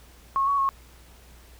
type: tone with pitch steps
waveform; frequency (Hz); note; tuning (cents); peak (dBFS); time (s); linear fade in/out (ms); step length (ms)
sine; 1090 / 1121 / 1092; C#6 / C#6 / C#6; -29 / +19 / -26; -20; 0.36-0.69; 0; 110
effects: added 60 Hz sine -50 dBFS peak until 1.59 s + pink hiss -54 dBFS RMS until 1.59 s